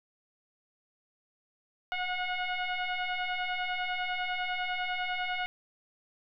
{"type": "tone with frequency modulation", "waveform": "sine", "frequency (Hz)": 722, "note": "F#5", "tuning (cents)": -43, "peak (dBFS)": -30, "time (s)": [1.92, 5.46], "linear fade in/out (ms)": 0, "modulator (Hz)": 727, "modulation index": 3.1, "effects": []}